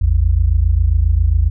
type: tone pair together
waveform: sine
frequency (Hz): 55 / 82.41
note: A1 / E2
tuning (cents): 0 / 0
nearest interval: perfect fifth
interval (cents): 700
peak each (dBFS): -13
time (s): 0.01-1.5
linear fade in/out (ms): 10
effects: none